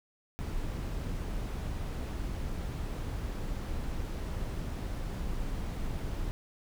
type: noise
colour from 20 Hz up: brown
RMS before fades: -35 dBFS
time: 0.39-6.31 s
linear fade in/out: 0 ms
effects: none